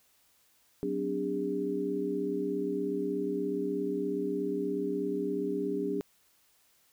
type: tone cluster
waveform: sine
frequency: 187.3 / 255.3 / 292.1 / 403.5 Hz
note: F#3 / C4 / D4 / G#4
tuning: +21 / -42 / -9 / -50 cents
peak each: -38 / -38 / -34 / -32 dBFS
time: 0.83-6.01 s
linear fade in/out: 0 ms
effects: white hiss -67 dBFS RMS until 6.92 s